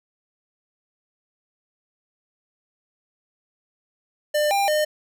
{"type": "tone with pitch steps", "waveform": "square", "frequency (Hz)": [598, 797, 608], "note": ["D5", "G5", "D#5"], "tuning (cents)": [31, 28, -40], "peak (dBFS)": -19, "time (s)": [4.34, 4.85], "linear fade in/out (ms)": 10, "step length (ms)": 170, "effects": []}